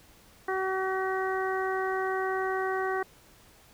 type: harmonic tone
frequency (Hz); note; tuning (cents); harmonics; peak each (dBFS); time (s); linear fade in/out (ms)
379.1; F#4; +42; 1 / 2 / 3 / 4 / 5; -30 / -33 / -35 / -36 / -37; 0.48-3.03; 5
effects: pink hiss -57 dBFS RMS until 3.73 s